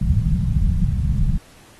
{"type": "low-pass noise", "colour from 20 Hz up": "pink", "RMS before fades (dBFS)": -18, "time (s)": [0.01, 1.38], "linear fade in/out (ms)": 5, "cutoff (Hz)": 190, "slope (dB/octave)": 48, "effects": ["pink hiss -49 dBFS RMS until 1.79 s", "AAC 32 kbps"]}